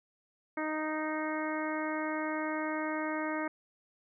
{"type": "harmonic tone", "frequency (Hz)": 310, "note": "D#4", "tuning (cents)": -6, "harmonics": [1, 2, 3, 4, 5, 6, 7], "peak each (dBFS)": [-35, -38, -40, -41, -42, -43, -43], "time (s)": [0.57, 3.48], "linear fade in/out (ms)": 5, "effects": []}